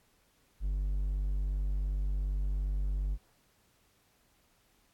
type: tone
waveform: triangle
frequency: 48.66 Hz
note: G1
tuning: 12 cents flat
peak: -27 dBFS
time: 0.6-3.18 s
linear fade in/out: 50 ms
effects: pink hiss -69 dBFS RMS until 4.93 s + AAC 64 kbps